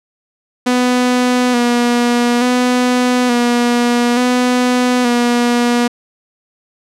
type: tone with vibrato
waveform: sawtooth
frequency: 244.6 Hz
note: B3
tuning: 16 cents flat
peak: -7 dBFS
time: 0.66-5.88 s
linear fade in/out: 10 ms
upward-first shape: square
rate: 0.57 Hz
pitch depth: 29 cents each way
effects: low-pass 9000 Hz 12 dB/octave